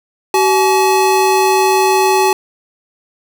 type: tone pair together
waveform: square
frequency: 380 / 853.1 Hz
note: F#4 / G#5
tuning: +46 / +46 cents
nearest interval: octave + major second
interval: 1400 cents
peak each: -13 dBFS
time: 0.34-2.33 s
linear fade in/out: 2 ms
effects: none